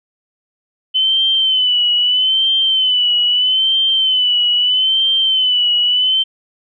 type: tone with vibrato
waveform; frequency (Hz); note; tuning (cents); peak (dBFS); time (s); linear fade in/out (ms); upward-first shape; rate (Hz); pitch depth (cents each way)
sine; 3035; F#7; +43; -11; 0.94-6.24; 20; sine; 0.78; 65
effects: none